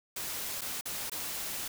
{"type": "noise with dropouts", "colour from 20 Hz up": "white", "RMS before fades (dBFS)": -37, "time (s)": [0.16, 1.68], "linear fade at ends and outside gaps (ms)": 5, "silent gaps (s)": [[0.61, 0.616], [0.811, 0.855], [1.098, 1.117]], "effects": []}